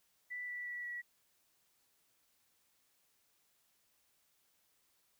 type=tone with pitch steps; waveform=sine; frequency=1975.5 / 1961.9 / 1948.3 / 1934.8 Hz; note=B6 / B6 / B6 / B6; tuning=0 / -12 / -24 / -36 cents; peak=-40 dBFS; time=0.3-1.02 s; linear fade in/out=20 ms; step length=180 ms; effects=white hiss -75 dBFS RMS until 5.19 s